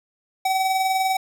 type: tone with tremolo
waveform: square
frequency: 761 Hz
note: F#5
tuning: 48 cents sharp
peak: -18 dBFS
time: 0.45-1.17 s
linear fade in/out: 5 ms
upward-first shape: sine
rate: 20 Hz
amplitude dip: 40%
effects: none